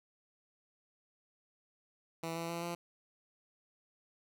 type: tone with pitch steps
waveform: 10% pulse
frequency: 164.81 / 167.11 / 169.44 / 171.81 Hz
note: E3 / E3 / E3 / F3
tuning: 0 / +24 / +48 / -28 cents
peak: -29 dBFS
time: 2.23-2.75 s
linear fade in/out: 5 ms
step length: 130 ms
effects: none